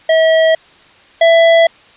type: tone pair in turn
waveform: square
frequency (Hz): 644 / 664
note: E5 / E5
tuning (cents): -41 / +12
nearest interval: minor second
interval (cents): 53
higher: second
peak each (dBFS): -8 / -6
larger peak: second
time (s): 0.09-0.55 / 1.21-1.67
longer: neither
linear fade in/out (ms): 5
effects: white hiss -44 dBFS RMS until 1.96 s + resampled to 8000 Hz